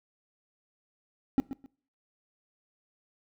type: tone with echo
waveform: triangle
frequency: 270 Hz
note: C#4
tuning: 45 cents flat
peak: -17 dBFS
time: 1.38-1.4 s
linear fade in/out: 0 ms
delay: 130 ms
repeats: 2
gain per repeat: -13 dB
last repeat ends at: 1.66 s
effects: noise-tail reverb RT60 0.5 s tail -22 dB re dry